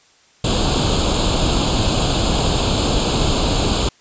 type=noise with comb filter; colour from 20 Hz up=pink; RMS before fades=-17 dBFS; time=0.44-3.89 s; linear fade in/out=5 ms; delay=0.26 ms; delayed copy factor=+0.85; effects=white hiss -53 dBFS RMS until 4 s + resampled to 16000 Hz